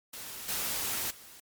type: noise with level steps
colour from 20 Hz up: white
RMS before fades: -42 / -33 / -51 dBFS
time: 0.13-1.4 s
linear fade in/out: 5 ms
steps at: 0.48 / 1.1 s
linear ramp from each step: 10 ms
effects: MP3 96 kbps